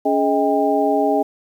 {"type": "tone cluster", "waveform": "sine", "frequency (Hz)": [281.1, 421.7, 630, 798], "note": ["C#4", "G#4", "D#5", "G5"], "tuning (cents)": [24, 26, 21, 31], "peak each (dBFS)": -20, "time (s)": [0.05, 1.23], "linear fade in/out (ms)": 10, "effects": ["8-bit"]}